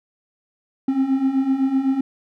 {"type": "beating tone pair", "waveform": "triangle", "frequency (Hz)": [261.6, 269.5], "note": ["C4", "C#4"], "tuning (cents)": [0, -49], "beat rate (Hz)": 7.9, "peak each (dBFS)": [-21, -16], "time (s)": [0.88, 2.01], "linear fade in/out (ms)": 5, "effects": []}